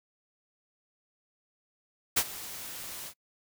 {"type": "noise with ADSR envelope", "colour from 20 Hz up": "white", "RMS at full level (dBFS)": -23, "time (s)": [2.16, 3.14], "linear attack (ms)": 14, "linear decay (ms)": 61, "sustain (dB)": -18, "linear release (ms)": 74, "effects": ["noise-tail reverb RT60 0.1 s tail -26 dB re dry"]}